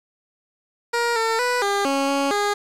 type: tone with pitch steps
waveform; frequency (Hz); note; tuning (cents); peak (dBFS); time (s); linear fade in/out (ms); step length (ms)
15% pulse; 472.1 / 450.7 / 493 / 401.6 / 275.2 / 277.9 / 410.1; A#4 / A4 / B4 / G4 / C#4 / C#4 / G#4; +22 / +42 / -3 / +42 / -12 / +4 / -22; -13; 0.93-2.54; 10; 230
effects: low-pass 9000 Hz 12 dB/octave + 8-bit